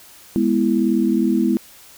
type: chord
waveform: sine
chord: E major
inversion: first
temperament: equal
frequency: 207.7 / 246.9 / 329.6 Hz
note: G#3 / B3 / E4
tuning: 0 / 0 / 0 cents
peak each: -19 dBFS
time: 0.36-1.57 s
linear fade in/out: 0 ms
effects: white hiss -45 dBFS RMS until 1.97 s